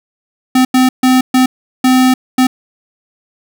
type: tone bursts at uneven times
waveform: square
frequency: 256.7 Hz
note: C4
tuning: 33 cents flat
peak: -7 dBFS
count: 6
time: 0.55-0.65 / 0.74-0.89 / 1.03-1.21 / 1.34-1.46 / 1.84-2.14 / 2.38-2.47 s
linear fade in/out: 5 ms
effects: none